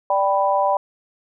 sine chord, G major, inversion second, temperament equal, 587.3 / 784 / 987.8 Hz, D5 / G5 / B5, 0 / 0 / 0 cents, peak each -20 dBFS, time 0.1-0.77 s, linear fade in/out 2 ms, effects none

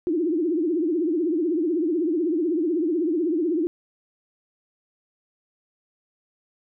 sine tone with vibrato, 329.6 Hz, E4, in tune, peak -20 dBFS, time 0.07-3.67 s, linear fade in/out 0 ms, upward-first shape triangle, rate 16 Hz, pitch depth 210 cents each way, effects none

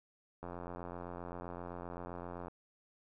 click train, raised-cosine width 1 ms, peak -30 dBFS, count 181, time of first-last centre 0.43-2.482 s, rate 87.7 Hz, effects none

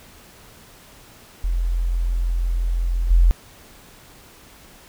sine tone with level steps, 43 Hz, F1, 26 cents flat, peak -18 / -10 dBFS, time 1.44-3.31 s, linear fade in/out 0 ms, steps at 3.1 s, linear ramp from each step 10 ms, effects pink hiss -47 dBFS RMS until 4.88 s

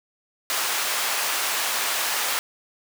pink high-pass noise, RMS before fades -25 dBFS, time 0.5-2.39 s, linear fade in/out 0 ms, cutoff 910 Hz, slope 12 dB/octave, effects none

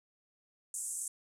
white band-pass noise, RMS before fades -39 dBFS, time 0.74-1.08 s, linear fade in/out 2 ms, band 7200 to 9900 Hz, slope 48 dB/octave, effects none

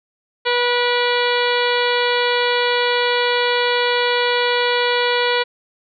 harmonic tone with a mistuned harmonic, 487.1 Hz, B4, 24 cents flat, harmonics 1 / 2 / 3 / 4 / 5 / 6 / 7 / 8 / 9, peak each -19 / -22 / -24 / -25 / -26 / -27 / -27 / -28 / -29 dBFS, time 0.45-5.44 s, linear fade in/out 20 ms, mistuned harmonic 5, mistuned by -41 cents, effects none

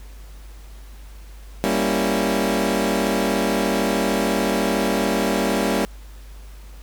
20% pulse chord, G diminished seventh, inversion none, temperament equal, 196 / 233.1 / 277.2 / 329.6 Hz, G3 / Bb3 / Db4 / Fb4, 0 / 0 / 0 / 0 cents, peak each -18 / -19 / -20 / -22 dBFS, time 1.64-5.85 s, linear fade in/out 0 ms, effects added 50 Hz sine -37 dBFS peak until 6.82 s + pink hiss -50 dBFS RMS until 6.82 s

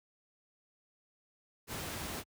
pink noise, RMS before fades -40 dBFS, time 1.67-2.24 s, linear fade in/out 50 ms, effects high-pass 60 Hz 12 dB/octave

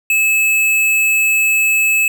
sine tone with hard clipping, 2600 Hz, E7, 24 cents flat, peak -12 dBFS, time 0.1-2.08 s, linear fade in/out 2 ms, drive 18 dB, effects none

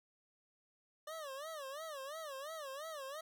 25% pulse tone with vibrato, 587.3 Hz, D5, in tune, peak -40 dBFS, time 1.07-3.21 s, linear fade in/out 5 ms, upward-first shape sine, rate 2.9 Hz, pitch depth 180 cents each way, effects none

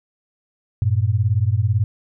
sine beating tone pair, 96.4 / 114.4 Hz, G2 / A#2, -28 / -32 cents, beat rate 18 Hz, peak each -18 dBFS, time 0.82-1.84 s, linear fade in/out 0 ms, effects none

